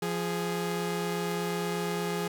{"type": "tone pair together", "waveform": "sawtooth", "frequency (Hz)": [173.46, 415.3], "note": ["F3", "G#4"], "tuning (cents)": [-11, 0], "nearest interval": "octave + minor third", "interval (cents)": 1511, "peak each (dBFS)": -28, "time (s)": [0.02, 2.28], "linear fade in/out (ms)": 5, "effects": []}